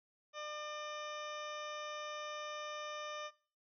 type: harmonic tone with a mistuned harmonic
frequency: 600 Hz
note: D5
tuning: 37 cents sharp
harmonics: 1 / 2 / 3 / 4 / 5 / 6 / 8 / 9 / 10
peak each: -46 / -46 / -53 / -53 / -54 / -53 / -65 / -61 / -57 dBFS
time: 0.33-3.31 s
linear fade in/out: 50 ms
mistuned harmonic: 6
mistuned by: +17 cents
effects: noise-tail reverb RT60 0.4 s tail -18 dB re dry